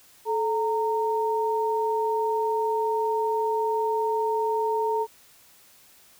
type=tone pair together; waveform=sine; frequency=434.8 / 921.3 Hz; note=A4 / A#5; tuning=-21 / -21 cents; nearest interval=octave + minor second; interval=1300 cents; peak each=-25 / -25 dBFS; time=0.25-5.07 s; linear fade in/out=50 ms; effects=white hiss -55 dBFS RMS until 6.19 s